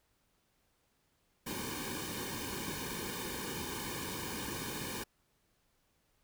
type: noise with comb filter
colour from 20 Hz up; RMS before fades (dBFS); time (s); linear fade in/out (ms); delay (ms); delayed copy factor
pink; -40; 1.46-5.04; 10; 1.5; -0.95
effects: pink hiss -75 dBFS RMS until 6.23 s